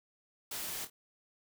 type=noise with echo; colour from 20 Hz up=white; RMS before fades=-40 dBFS; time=0.51-0.85 s; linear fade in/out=5 ms; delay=25 ms; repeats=2; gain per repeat=-9 dB; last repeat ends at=0.9 s; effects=none